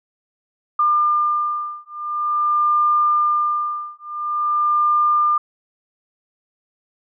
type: beating tone pair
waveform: sine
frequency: 1200 / 1200.47 Hz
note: D6 / D6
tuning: +37 / +38 cents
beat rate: 0.47 Hz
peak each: -19 dBFS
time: 0.79-5.38 s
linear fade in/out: 5 ms
effects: none